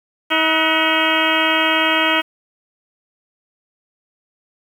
harmonic tone with a mistuned harmonic, 319.1 Hz, D#4, 44 cents sharp, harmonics 1 / 2 / 3 / 4 / 5 / 6 / 7 / 8 / 9 / 10, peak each -23 / -23 / -23 / -23 / -23 / -23 / -23 / -23 / -23 / -23 dBFS, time 0.3-2.22 s, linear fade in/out 20 ms, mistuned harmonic 5, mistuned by -110 cents, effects 7-bit

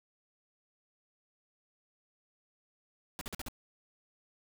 pink noise bursts, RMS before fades -40 dBFS, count 5, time 3.19-3.484 s, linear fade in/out 0 ms, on 22 ms, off 46 ms, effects none

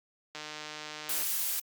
click train, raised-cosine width 0.2 ms, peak -23 dBFS, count 134, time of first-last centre 0.35-1.225 s, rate 152 Hz
blue noise, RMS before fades -31 dBFS, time 1.09-1.6 s, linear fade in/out 5 ms
effects high-pass 200 Hz 12 dB/octave + Opus 48 kbps

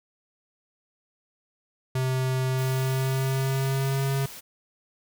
square tone with pitch glide, 130 to 136.46 Hz, C3 to C#3, -11 to -27 cents, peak -24 dBFS, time 1.95-4.26 s, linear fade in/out 5 ms, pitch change +84 cents, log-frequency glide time 2.49-4.11 s
white noise, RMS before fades -42 dBFS, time 2.57-4.41 s, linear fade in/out 20 ms
effects none

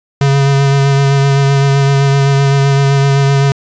square tone with vibrato, 138.59 Hz, C#3, in tune, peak -8 dBFS, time 0.21-3.52 s, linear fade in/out 2 ms, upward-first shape sine, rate 7.8 Hz, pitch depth 18 cents each way, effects resampled to 16000 Hz + 7-bit

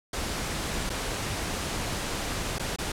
pink noise with dropouts, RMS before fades -31 dBFS, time 0.13-2.92 s, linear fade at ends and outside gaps 5 ms, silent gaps 0.895-0.9 / 2.585-2.595 / 2.762-2.785 s, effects low-pass 10000 Hz 12 dB/octave

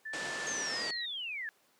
sine tone with pitch glide, 1760 to 1897.2 Hz, A6 to A#6, 0 to +30 cents, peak -38 dBFS, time 0.05-1.06 s, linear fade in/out 10 ms, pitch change +130 cents, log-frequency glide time 0.67-0.83 s
pink low-pass noise, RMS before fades -38 dBFS, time 0.13-0.91 s, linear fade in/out 5 ms, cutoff 8600 Hz, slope 48 dB/octave
sine linear sweep, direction down, 6510 to 1661.2 Hz, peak -36 dBFS, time 0.47-1.49 s, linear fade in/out 0 ms
effects pink hiss -68 dBFS RMS until 1.79 s + high-pass 300 Hz 12 dB/octave

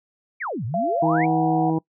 sine exponential two-way sweep, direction down then up, 2428 to 103.83 to 2428 Hz, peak -25 dBFS, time 0.4-1.26 s, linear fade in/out 20 ms, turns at 0.65 s
sine tone with pitch glide, 683 to 736.3 Hz, F5 to F#5, -39 to -9 cents, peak -21 dBFS, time 0.74-1.7 s, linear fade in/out 2 ms, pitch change +130 cents, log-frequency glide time 1.08-1.28 s
harmonic tone, 160.7 Hz, E3, 44 cents flat, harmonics 1 / 2 / 3 / 4 / 5 / 6, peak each -24 / -21 / -30 / -38 / -32 / -33 dBFS, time 1.02-1.79 s, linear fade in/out 10 ms
effects noise-tail reverb RT60 0.1 s tail -23 dB re dry

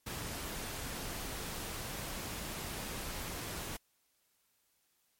pink noise, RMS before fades -41 dBFS, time 0.06-3.77 s, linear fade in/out 10 ms, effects white hiss -75 dBFS RMS until 5.19 s + MP3 64 kbps

